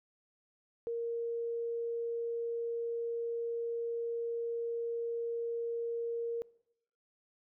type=tone; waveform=sine; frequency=466.2 Hz; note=A#4; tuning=in tune; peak=-33 dBFS; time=0.87-6.42 s; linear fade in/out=0 ms; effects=noise-tail reverb RT60 0.8 s tail -23 dB re dry